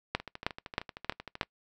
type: two click trains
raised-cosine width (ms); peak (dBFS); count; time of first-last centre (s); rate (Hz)
0.3; -11 / -24; 5 / 17; 0.15-1.412 / 0.2-1.431; 3.17 / 13
effects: noise-tail reverb RT60 0.1 s tail -23 dB re dry